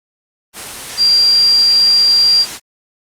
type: tone in noise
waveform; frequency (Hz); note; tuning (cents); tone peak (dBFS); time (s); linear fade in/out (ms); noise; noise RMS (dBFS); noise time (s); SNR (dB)
sine; 4749; D8; +18; -7; 0.97-2.46; 50; white; -25; 0.53-2.6; +15
effects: low-pass 10000 Hz 12 dB/octave + Opus 32 kbps